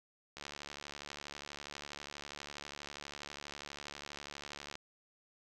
click train, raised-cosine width 0.2 ms, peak -27 dBFS, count 318, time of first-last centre 0.37-4.755 s, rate 72.3 Hz, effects none

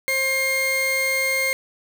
40% pulse tone pair together, 532 / 2128 Hz, C5 / C7, +29 / +29 cents, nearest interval 2 octaves, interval 2400 cents, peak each -26 / -20 dBFS, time 0.08-1.53 s, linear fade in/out 0 ms, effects 7-bit

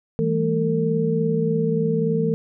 sine tone cluster, 163 / 200.2 / 223.6 / 451.9 Hz, E3 / G3 / A3 / A4, -19 / +37 / +28 / +46 cents, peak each -22 / -30 / -25 / -22 dBFS, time 0.19-2.34 s, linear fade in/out 0 ms, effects none

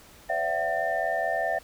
sine tone cluster, 512 / 581 / 670 / 755 / 1799 Hz, C5 / D5 / E5 / F#5 / A6, -38 / -19 / +28 / +35 / +38 cents, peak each -37 / -33 / -28 / -30 / -31 dBFS, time 0.29-1.59 s, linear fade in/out 10 ms, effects pink hiss -52 dBFS RMS until 1.63 s

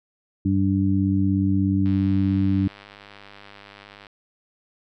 harmonic tone, 96.8 Hz, G2, 21 cents flat, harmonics 1 / 2 / 3, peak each -22 / -22 / -22 dBFS, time 0.45-2.68 s, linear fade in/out 5 ms
click train, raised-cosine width 0.3 ms, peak -27 dBFS, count 224, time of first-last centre 1.86-4.068 s, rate 101 Hz
effects none

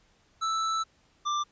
square tone pair in turn, 1318.5 / 1182.1 Hz, E6 / D6, 0 / +11 cents, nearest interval major second, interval 189 cents, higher first, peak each -27 dBFS, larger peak neither, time 0.41-0.84 / 1.25-1.44 s, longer first, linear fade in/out 20 ms, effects pink hiss -65 dBFS RMS until 1.51 s + resampled to 16000 Hz

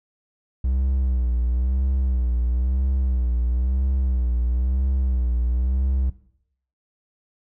triangle tone with vibrato, 63 Hz, B1, 35 cents sharp, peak -17 dBFS, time 0.64-6.1 s, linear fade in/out 5 ms, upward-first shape sine, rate 1 Hz, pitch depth 87 cents each way, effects noise-tail reverb RT60 0.7 s tail -17 dB re dry

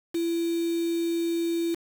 sine tone with quantisation, 336 Hz, E4, 33 cents sharp, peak -24 dBFS, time 0.14-1.75 s, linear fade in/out 10 ms, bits 6, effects none

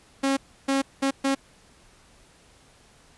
sawtooth tone bursts at uneven times, 272.2 Hz, C#4, 31 cents flat, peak -17 dBFS, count 4, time 0.23-0.37 / 0.68-0.82 / 1.02-1.11 / 1.24-1.35 s, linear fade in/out 10 ms, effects pink hiss -56 dBFS RMS until 3.17 s + resampled to 24000 Hz

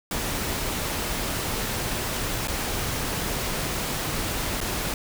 pink noise with dropouts, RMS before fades -28 dBFS, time 0.11-4.94 s, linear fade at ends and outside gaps 2 ms, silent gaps 2.474-2.481 / 4.605-4.612 s, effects none

